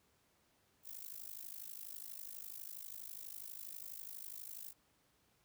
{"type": "noise with amplitude modulation", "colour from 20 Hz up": "violet", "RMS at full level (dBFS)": -45, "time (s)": [0.83, 4.74], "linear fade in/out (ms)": 50, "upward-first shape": "sine", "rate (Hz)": 52.2, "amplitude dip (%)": 95, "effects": ["pink hiss -74 dBFS RMS until 5.44 s", "high-pass 60 Hz 12 dB/octave"]}